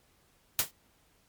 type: noise with exponential decay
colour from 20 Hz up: white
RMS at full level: -22 dBFS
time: 0.59-0.71 s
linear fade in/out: 1 ms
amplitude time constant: 26 ms
effects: pink hiss -67 dBFS RMS until 1.28 s + MP3 96 kbps